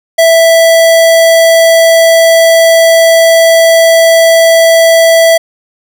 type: tone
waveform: square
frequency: 659.3 Hz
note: E5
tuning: in tune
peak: -3 dBFS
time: 0.18-5.38 s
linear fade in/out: 10 ms
effects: none